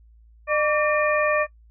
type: harmonic tone with a mistuned harmonic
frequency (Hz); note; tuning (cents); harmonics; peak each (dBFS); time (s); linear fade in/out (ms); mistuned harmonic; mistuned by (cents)
604; D5; +48; 1 / 2 / 3 / 4; -21 / -24 / -26 / -27; 0.47-1.47; 50; 2; -78
effects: noise-tail reverb RT60 0.1 s tail -20 dB re dry + added 56 Hz sine -49 dBFS peak until 1.7 s